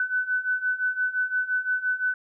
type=beating tone pair; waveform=sine; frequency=1500 / 1505.8 Hz; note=F#6 / F#6; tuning=+23 / +30 cents; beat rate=5.8 Hz; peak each=-28 / -25 dBFS; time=0-2.14 s; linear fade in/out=2 ms; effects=none